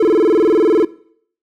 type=tone with vibrato; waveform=triangle; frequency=385.4 Hz; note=G4; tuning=29 cents flat; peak=-7 dBFS; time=0-0.85 s; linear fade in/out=5 ms; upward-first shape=square; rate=20 Hz; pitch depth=230 cents each way; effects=noise-tail reverb RT60 0.6 s tail -19 dB re dry